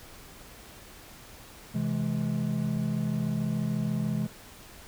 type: chord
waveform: triangle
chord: C augmented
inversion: none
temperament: equal with one note detuned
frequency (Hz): 130.81 / 164.81 / 211.2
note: C3 / E3 / G#3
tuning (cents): 0 / 0 / +29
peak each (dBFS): -30 / -29 / -28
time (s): 1.74-4.27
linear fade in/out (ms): 10
effects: pink hiss -49 dBFS RMS until 4.87 s